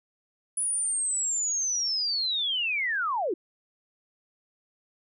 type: linear sweep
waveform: sine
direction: down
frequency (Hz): 9980 to 311.1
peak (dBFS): -25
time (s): 0.57-3.34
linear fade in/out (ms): 5
effects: none